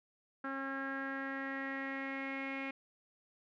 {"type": "tone with low-pass filter sweep", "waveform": "sawtooth", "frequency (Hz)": 271, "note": "C#4", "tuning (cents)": -39, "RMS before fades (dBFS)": -40, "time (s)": [0.44, 2.71], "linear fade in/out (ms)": 5, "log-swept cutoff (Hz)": [1500, 2300], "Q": 6.9, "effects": []}